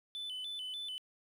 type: tone with vibrato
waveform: sine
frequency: 3251 Hz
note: G#7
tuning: 38 cents flat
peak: -36 dBFS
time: 0.15-0.98 s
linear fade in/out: 0 ms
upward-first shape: square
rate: 3.4 Hz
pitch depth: 130 cents each way
effects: tanh soft clip ceiling -38 dBFS + 11-bit